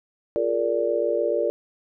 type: chord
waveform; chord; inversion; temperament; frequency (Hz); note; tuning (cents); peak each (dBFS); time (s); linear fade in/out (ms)
sine; Bb dominant seventh; second; just; 349.6 / 419.5 / 466.2 / 582.7; F4 / Ab4 / Bb4 / D5; +2 / +17 / 0 / -14; -28 / -28 / -25 / -24; 0.36-1.5; 0
effects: none